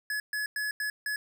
square tone bursts at uneven times, 1700 Hz, G#6, 40 cents sharp, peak -30 dBFS, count 5, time 0.1-0.2 / 0.33-0.46 / 0.56-0.71 / 0.8-0.9 / 1.06-1.16 s, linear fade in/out 2 ms, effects none

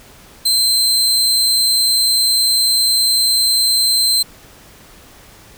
sawtooth tone, 4110 Hz, C8, 32 cents flat, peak -9 dBFS, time 0.45-4.23 s, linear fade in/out 10 ms, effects pink hiss -43 dBFS RMS until 5.57 s

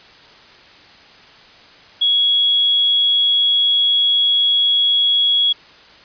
sine tone, 3336 Hz, G#7, 7 cents sharp, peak -12 dBFS, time 2.01-5.53 s, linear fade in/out 10 ms, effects white hiss -44 dBFS RMS until 6.04 s + resampled to 11025 Hz

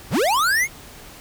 square linear sweep, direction up, 46.25 to 2230 Hz, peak -17 dBFS, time 0.1-0.68 s, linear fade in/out 50 ms, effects pink hiss -42 dBFS RMS until 1.2 s

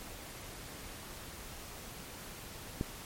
click, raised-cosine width 3 ms, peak -19 dBFS, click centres 2.811 s, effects pink hiss -47 dBFS RMS until 3.05 s + MP3 64 kbps

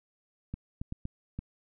clicks, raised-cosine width 5 ms, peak -23 dBFS, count 5, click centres 0.54 / 0.815 / 0.924 / 1.054 / 1.39 s, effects none

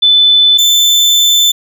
sine / 35% pulse tone pair in turn, 3508 / 3530 Hz, A7 / A7, -6 / +5 cents, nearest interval unison, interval 11 cents, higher second, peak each -4 dBFS, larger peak neither, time 0.02-0.58 / 0.58-1.52 s, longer second, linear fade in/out 10 ms, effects none

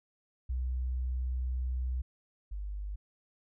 sine tone pair in turn, 63 / 50.19 Hz, B1 / G1, +35 / +42 cents, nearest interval major third, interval 393 cents, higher first, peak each -30 / -35 dBFS, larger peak first, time 0.49-2.02 / 2.51-2.96 s, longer first, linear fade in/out 10 ms, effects none

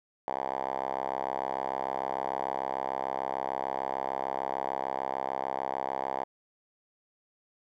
5% pulse tone with band-pass filter, 66.7 Hz, C2, 34 cents sharp, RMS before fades -33 dBFS, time 0.28-6.24 s, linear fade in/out 0 ms, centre 850 Hz, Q 2.9, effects none

